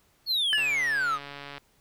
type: exponential sweep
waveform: triangle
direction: down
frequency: 4435 to 1192 Hz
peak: -22 dBFS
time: 0.26-1.19 s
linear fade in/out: 50 ms
type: tone with exponential decay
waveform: triangle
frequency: 1719 Hz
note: A6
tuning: 41 cents flat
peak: -20 dBFS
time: 0.53-0.84 s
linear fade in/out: 0 ms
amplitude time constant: 66 ms
type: click train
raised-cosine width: 0.3 ms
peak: -24 dBFS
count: 143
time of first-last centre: 0.58-1.58 s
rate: 142 Hz
effects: pink hiss -65 dBFS RMS until 1.8 s

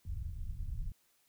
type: low-pass noise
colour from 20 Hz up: pink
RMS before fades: -39 dBFS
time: 0.05-0.92 s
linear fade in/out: 2 ms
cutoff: 110 Hz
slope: 24 dB/octave
effects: white hiss -72 dBFS RMS until 1.28 s

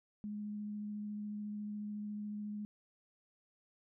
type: tone with vibrato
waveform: sine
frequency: 208.7 Hz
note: G#3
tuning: 9 cents sharp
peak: -39 dBFS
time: 0.24-2.65 s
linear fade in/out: 0 ms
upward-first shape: sine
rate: 14 Hz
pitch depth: 9 cents each way
effects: none

